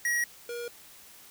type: tone pair in turn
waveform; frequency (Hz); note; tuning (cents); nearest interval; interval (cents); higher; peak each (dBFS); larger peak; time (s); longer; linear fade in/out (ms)
square; 1904 / 476; A#6 / A#4; +36 / +36; 2 octaves; 2400; first; -26 / -35; first; 0.05-0.24 / 0.49-0.68; neither; 2
effects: white hiss -52 dBFS RMS until 1.3 s